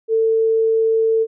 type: tone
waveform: sine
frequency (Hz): 447.2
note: A4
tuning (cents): +28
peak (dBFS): -13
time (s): 0.08-1.27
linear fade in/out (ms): 50
effects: none